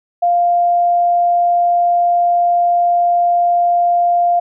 sine tone, 698.5 Hz, F5, in tune, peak -10 dBFS, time 0.22-4.4 s, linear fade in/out 10 ms, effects none

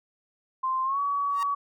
sine tone with pitch glide, 1045 to 1133 Hz, C6 to C#6, -2 to +37 cents, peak -24 dBFS, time 0.63-1.55 s, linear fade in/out 10 ms, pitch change +139 cents, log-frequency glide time 0.84-0.99 s
sawtooth tone with exponential growth, 932.3 Hz, A#5, in tune, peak -27 dBFS, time 1.29-1.43 s, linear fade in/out 2 ms, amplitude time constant 29 ms
effects none

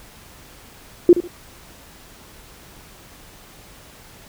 sine tone with echo, 349.2 Hz, F4, in tune, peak -4 dBFS, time 1.09-1.13 s, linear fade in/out 2 ms, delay 73 ms, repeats 2, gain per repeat -13 dB, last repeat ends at 1.276 s, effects pink hiss -45 dBFS RMS until 4.28 s

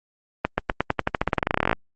accelerating click train, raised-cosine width 0.5 ms, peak -4 dBFS, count 24, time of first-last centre 0.45-1.729 s, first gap 130 ms, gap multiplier 0.91, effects Opus 24 kbps

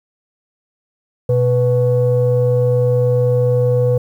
sine tone pair together, 123.47 / 493.9 Hz, B2 / B4, 0 / 0 cents, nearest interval 2 octaves, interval 2400 cents, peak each -13 dBFS, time 1.29-3.98 s, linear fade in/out 5 ms, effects tanh soft clip ceiling -6 dBFS + 8-bit

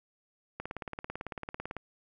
click train, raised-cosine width 0.5 ms, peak -22 dBFS, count 22, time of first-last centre 0.6-1.767 s, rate 18 Hz, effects none

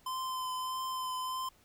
square tone with vibrato, 1029 Hz, C6, 29 cents flat, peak -35 dBFS, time 0.06-1.49 s, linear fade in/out 5 ms, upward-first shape triangle, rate 1.6 Hz, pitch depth 19 cents each way, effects pink hiss -65 dBFS RMS until 1.64 s

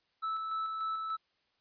triangle tone with tremolo, 1311 Hz, E6, 10 cents flat, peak -30 dBFS, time 0.22-1.17 s, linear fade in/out 20 ms, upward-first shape square, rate 3.4 Hz, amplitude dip 30%, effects white hiss -75 dBFS RMS until 1.6 s + resampled to 11025 Hz

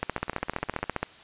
two click trains, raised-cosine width 0.5 ms, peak -22 / -11 dBFS, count 14 / 16, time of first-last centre 0.18-0.84 / 0.03-1.03 s, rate 19.7 / 15 Hz, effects white hiss -50 dBFS RMS until 1.23 s + resampled to 8000 Hz

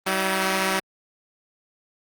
5% pulse tone pair together, 190.7 / 322.6 Hz, G3 / E4, -47 / -37 cents, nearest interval major sixth, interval 910 cents, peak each -11 / -15 dBFS, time 0.06-0.8 s, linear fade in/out 10 ms, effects Opus 24 kbps

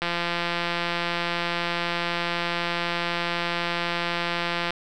click train, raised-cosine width 0.3 ms, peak -10 dBFS, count 807, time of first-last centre 0.02-4.706 s, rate 172 Hz, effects none

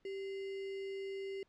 sine tone with sample-and-hold, 390 Hz, G4, 9 cents flat, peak -39 dBFS, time 0.05-1.43 s, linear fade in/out 2 ms, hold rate 2450 Hz, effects pink hiss -75 dBFS RMS until 1.48 s + low-pass 4000 Hz 12 dB/octave

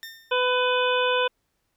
20% pulse tone with exponential decay, 1813 Hz, A#6, 49 cents flat, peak -29 dBFS, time 0.03-0.49 s, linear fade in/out 0 ms, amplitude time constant 98 ms
harmonic tone, 500 Hz, B4, 21 cents sharp, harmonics 1 / 2 / 3 / 5 / 6 / 7, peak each -23 / -26 / -28 / -30 / -31 / -31 dBFS, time 0.31-1.28 s, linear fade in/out 10 ms
effects pink hiss -74 dBFS RMS until 1.76 s

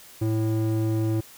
square tone with band-pass filter, 110 Hz, A2, in tune, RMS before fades -24 dBFS, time 0.21-1.21 s, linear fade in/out 10 ms, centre 230 Hz, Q 5.6, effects white hiss -48 dBFS RMS until 1.37 s

